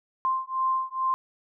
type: beating tone pair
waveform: sine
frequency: 1046.5 / 1048.8 Hz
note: C6 / C6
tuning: 0 / +4 cents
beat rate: 2.3 Hz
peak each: -27 / -27 dBFS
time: 0.25-1.14 s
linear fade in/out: 0 ms
effects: none